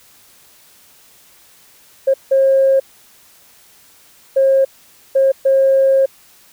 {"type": "tone bursts at uneven times", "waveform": "sine", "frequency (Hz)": 538, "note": "C5", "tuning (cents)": 48, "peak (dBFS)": -8, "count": 5, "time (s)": [[2.07, 2.14], [2.31, 2.8], [4.36, 4.65], [5.15, 5.32], [5.45, 6.06]], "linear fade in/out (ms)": 10, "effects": ["tanh soft clip ceiling -4 dBFS", "white hiss -48 dBFS RMS until 6.52 s"]}